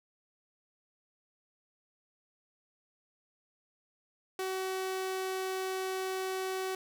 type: tone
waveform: sawtooth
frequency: 377.4 Hz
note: F#4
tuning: 34 cents sharp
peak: -29 dBFS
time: 4.39-6.75 s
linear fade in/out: 2 ms
effects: none